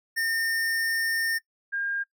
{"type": "tone pair in turn", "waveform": ["square", "sine"], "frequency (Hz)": [1818, 1611.4], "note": ["A#6", "G6"], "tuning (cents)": [-44, 47], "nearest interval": "major second", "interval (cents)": 209, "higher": "first", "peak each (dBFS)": [-25, -26], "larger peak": "first", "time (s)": [[0.16, 1.39], [1.72, 2.04]], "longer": "first", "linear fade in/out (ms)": 20, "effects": ["noise-tail reverb RT60 0.1 s tail -22 dB re dry"]}